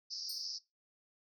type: band-pass noise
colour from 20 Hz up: pink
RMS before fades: -42 dBFS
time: 0.1-0.59 s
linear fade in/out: 20 ms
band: 4700 to 5500 Hz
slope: 96 dB/octave
type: tone with exponential decay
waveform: 10% pulse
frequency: 4400 Hz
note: C#8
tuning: 14 cents flat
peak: -33 dBFS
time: 0.29-0.48 s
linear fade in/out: 5 ms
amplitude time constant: 41 ms
effects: noise-tail reverb RT60 0.2 s tail -19 dB re dry